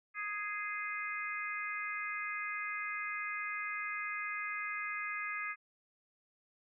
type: harmonic tone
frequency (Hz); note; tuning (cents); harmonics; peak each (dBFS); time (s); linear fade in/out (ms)
415.3; G#4; 0; 3 / 4 / 5 / 6; -42 / -42 / -40 / -44; 0.14-5.56; 50
effects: none